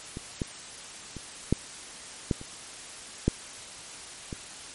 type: clicks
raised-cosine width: 3 ms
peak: -22 / -15 / -25 / -8 / -11 / -28 / -8 / -21 dBFS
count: 8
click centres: 0.171 / 0.418 / 1.167 / 1.526 / 2.312 / 2.414 / 3.28 / 4.328 s
effects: white hiss -43 dBFS RMS until 4.74 s + MP3 48 kbps